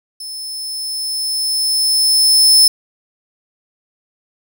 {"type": "tone with level ramp", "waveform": "sawtooth", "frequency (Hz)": 5250, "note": "E8", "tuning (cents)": -8, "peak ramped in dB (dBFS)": [-24, -3], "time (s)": [0.2, 2.68], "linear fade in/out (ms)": 5, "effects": []}